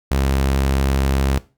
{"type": "tone", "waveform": "sawtooth", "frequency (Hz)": 67.6, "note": "C#2", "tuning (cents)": -43, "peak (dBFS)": -12, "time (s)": [0.11, 1.38], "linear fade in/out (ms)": 0, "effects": ["noise-tail reverb RT60 0.3 s tail -18 dB re dry"]}